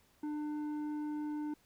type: tone with tanh clipping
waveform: sine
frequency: 299.5 Hz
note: D4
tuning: 34 cents sharp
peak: -37 dBFS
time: 0.23-1.54 s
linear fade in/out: 5 ms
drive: 8 dB
effects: pink hiss -69 dBFS RMS until 1.65 s